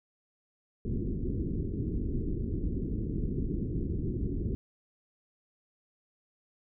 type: low-pass noise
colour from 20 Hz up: pink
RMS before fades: -32 dBFS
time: 0.85-4.55 s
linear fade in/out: 0 ms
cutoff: 390 Hz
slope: 48 dB/octave
effects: none